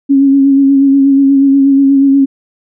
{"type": "tone with vibrato", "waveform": "sine", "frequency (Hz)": 274.8, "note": "C#4", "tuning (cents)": -15, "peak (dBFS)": -4, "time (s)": [0.09, 2.26], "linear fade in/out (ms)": 20, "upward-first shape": "sine", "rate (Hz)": 8.3, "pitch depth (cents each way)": 27, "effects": []}